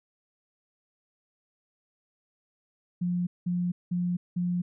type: tone bursts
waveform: sine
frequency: 177 Hz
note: F3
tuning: 23 cents sharp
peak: -25 dBFS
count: 4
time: 3.01-4.62 s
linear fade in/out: 10 ms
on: 260 ms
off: 190 ms
effects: none